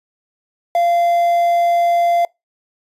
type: tone with quantisation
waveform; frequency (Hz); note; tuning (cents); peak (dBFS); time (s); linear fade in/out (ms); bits
triangle; 690; F5; -21; -10; 0.75-2.25; 2; 6
effects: noise-tail reverb RT60 0.2 s tail -25 dB re dry + resampled to 32000 Hz